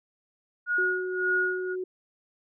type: tone with tremolo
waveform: sine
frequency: 1444 Hz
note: F#6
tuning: 43 cents flat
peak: -22 dBFS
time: 0.66-1.76 s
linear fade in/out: 50 ms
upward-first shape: sine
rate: 1.8 Hz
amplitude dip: 85%
type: tone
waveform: sine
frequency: 369.3 Hz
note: F#4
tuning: 3 cents flat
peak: -29 dBFS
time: 0.78-1.84 s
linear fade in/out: 5 ms
effects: none